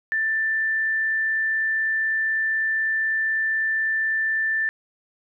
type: tone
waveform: sine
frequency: 1772 Hz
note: A6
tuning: 12 cents sharp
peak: -20 dBFS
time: 0.12-4.69 s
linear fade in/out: 0 ms
effects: none